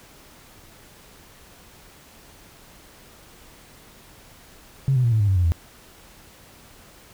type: tone with pitch steps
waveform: sine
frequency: 135.4 / 126.33 / 117.87 / 109.98 / 102.61 / 95.74 / 89.33 / 83.35 Hz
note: C#3 / B2 / A#2 / A2 / G#2 / G2 / F2 / E2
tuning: -40 / +40 / +20 / 0 / -20 / -40 / +40 / +20 cents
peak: -15 dBFS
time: 4.88-5.52 s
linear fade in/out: 0 ms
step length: 80 ms
effects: tanh soft clip ceiling -11 dBFS + pink hiss -49 dBFS RMS until 7.13 s